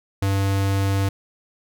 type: tone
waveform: square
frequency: 98 Hz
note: G2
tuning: in tune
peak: -19 dBFS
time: 0.22-1.09 s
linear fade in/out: 5 ms
effects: none